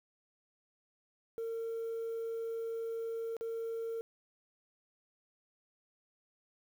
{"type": "tone with dropouts", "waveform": "sine", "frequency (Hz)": 456.1, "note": "A#4", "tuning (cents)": -38, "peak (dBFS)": -34, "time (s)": [1.38, 4.01], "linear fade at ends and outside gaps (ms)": 0, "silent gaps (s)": [3.367, 3.41], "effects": ["tanh soft clip ceiling -32 dBFS", "10-bit"]}